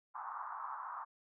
pink band-pass noise, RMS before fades -44 dBFS, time 0.14-1.05 s, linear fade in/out 20 ms, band 880 to 1300 Hz, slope 48 dB/octave, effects none

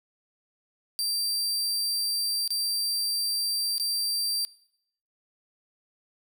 sawtooth tone with dropouts, 4699 Hz, D8, in tune, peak -23 dBFS, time 0.99-4.45 s, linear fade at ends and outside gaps 0 ms, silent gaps 2.477-2.505 / 3.781-3.798 s, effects noise-tail reverb RT60 0.7 s tail -21 dB re dry

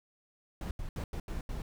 brown noise bursts at uneven times, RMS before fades -37 dBFS, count 6, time 0.61-0.71 / 0.79-0.89 / 0.96-1.04 / 1.13-1.2 / 1.28-1.41 / 1.49-1.62 s, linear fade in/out 2 ms, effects none

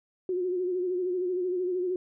sine tone with vibrato, 362.9 Hz, F#4, 34 cents flat, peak -26 dBFS, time 0.29-1.96 s, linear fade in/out 2 ms, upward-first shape sine, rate 13 Hz, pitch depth 52 cents each way, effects none

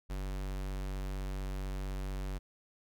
square tone, 47.85 Hz, G1, 41 cents flat, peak -36 dBFS, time 0.09-2.39 s, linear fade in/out 20 ms, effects none

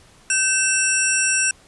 sine tone cluster, 1541 / 2662 / 5620 / 7660 / 8960 Hz, G6 / E7 / F8 / A#8 / C#9, -30 / +16 / +10 / +46 / +18 cents, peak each -23 dBFS, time 0.3-1.51 s, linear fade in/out 2 ms, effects pink hiss -51 dBFS RMS until 1.67 s + resampled to 24000 Hz

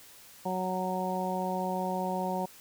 harmonic tone, 185 Hz, F#3, in tune, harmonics 1 / 2 / 3 / 4 / 5, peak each -34 / -38 / -36 / -35 / -35 dBFS, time 0.45-2.46 s, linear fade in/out 10 ms, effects white hiss -53 dBFS RMS until 2.6 s

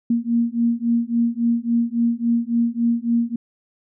sine beating tone pair, 232.5 / 236.1 Hz, A#3 / A#3, -4 / +22 cents, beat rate 3.6 Hz, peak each -20 dBFS, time 0.1-3.36 s, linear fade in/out 5 ms, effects none

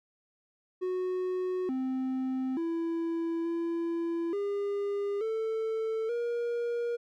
triangle tone with pitch steps, 367.6 / 260.5 / 332.5 / 336.2 / 404 / 443.9 / 473.9 Hz, F#4 / C4 / E4 / E4 / G#4 / A4 / A#4, -11 / -7 / +15 / +34 / -48 / +15 / +28 cents, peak -27 dBFS, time 0.81-6.97 s, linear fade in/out 20 ms, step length 880 ms, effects none

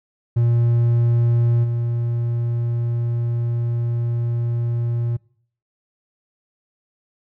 triangle tone with level steps, 118.2 Hz, A#2, 24 cents sharp, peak -12 / -17 dBFS, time 0.36-5.17 s, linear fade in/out 10 ms, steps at 1.63 s, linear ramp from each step 20 ms, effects noise-tail reverb RT60 0.6 s tail -24 dB re dry

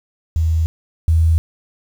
sine tone pair in turn, 80.8 / 81.26 Hz, E2 / E2, -34 / -24 cents, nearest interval unison, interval 10 cents, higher second, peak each -13 / -10 dBFS, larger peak second, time 0.36-0.66 / 1.08-1.38 s, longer neither, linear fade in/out 0 ms, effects 7-bit

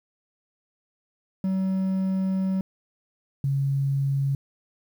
triangle / sine tone pair in turn, 189.9 / 138 Hz, F#3 / C#3, +45 / -7 cents, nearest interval tritone, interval 552 cents, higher first, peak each -20 / -21 dBFS, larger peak first, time 1.44-2.61 / 3.44-4.35 s, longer first, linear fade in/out 2 ms, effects 9-bit

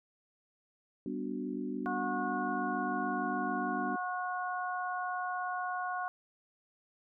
sine chord, G major seventh, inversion none, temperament equal, 196 / 246.9 / 293.7 / 370 Hz, G3 / B3 / D4 / F#4, 0 / 0 / 0 / 0 cents, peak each -41 / -38 / -39 / -42 dBFS, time 1.06-3.96 s, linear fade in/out 2 ms
harmonic tone, 363.6 Hz, F#4, 30 cents flat, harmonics 2 / 3 / 4, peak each -36 / -38 / -39 dBFS, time 1.86-6.08 s, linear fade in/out 0 ms
effects none

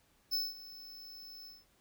square tone with ADSR envelope, 5260 Hz, E8, 5 cents flat, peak -30 dBFS, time 0.31-1.65 s, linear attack 25 ms, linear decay 200 ms, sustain -18 dB, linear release 190 ms, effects pink hiss -70 dBFS RMS until 1.8 s

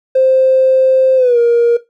triangle tone with pitch glide, 523.3 to 471.6 Hz, C5 to A#4, 0 to +20 cents, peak -3 dBFS, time 0.15-1.77 s, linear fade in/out 10 ms, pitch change -180 cents, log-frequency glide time 1.16-1.38 s, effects noise-tail reverb RT60 0.2 s tail -19 dB re dry + tanh soft clip ceiling -5 dBFS

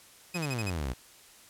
sawtooth exponential sweep, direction down, 185 to 58.4 Hz, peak -27 dBFS, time 0.34-0.94 s, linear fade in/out 20 ms
sawtooth tone bursts, 2521 Hz, D#7, 22 cents sharp, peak -31 dBFS, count 5, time 0.34-0.702 s, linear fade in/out 5 ms, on 38 ms, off 43 ms
effects white hiss -55 dBFS RMS until 1.49 s + low-pass 12000 Hz 12 dB/octave

